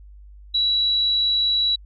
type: tone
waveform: sine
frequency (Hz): 3915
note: B7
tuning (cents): -16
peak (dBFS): -17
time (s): 0.54-1.76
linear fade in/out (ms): 10
effects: added 50 Hz sine -41 dBFS peak until 1.85 s